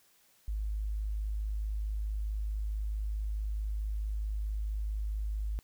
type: tone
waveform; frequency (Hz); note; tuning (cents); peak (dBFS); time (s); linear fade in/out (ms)
sine; 52.3; G#1; +13; -31; 0.48-5.59; 0
effects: white hiss -66 dBFS RMS until 5.63 s